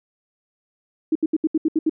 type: tone bursts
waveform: sine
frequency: 316.1 Hz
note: D#4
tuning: 27 cents sharp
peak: -15 dBFS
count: 8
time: 1.12-1.896 s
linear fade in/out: 5 ms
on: 34 ms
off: 72 ms
effects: none